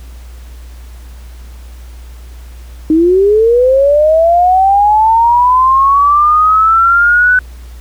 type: linear sweep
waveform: sine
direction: up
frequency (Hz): 307 to 1504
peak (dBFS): -5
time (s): 2.9-7.39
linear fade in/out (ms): 2
effects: added 60 Hz sine -28 dBFS peak until 7.8 s + pink hiss -43 dBFS RMS until 7.8 s